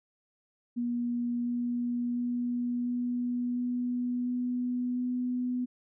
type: tone with pitch steps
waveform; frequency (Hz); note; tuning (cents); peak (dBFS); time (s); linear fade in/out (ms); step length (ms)
sine; 240.2 / 241.6 / 243 / 244.4 / 245.8 / 247.2 / 248.7; B3 / B3 / B3 / B3 / B3 / B3 / B3; -48 / -38 / -28 / -18 / -8 / +2 / +12; -28; 0.76-5.66; 20; 700
effects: none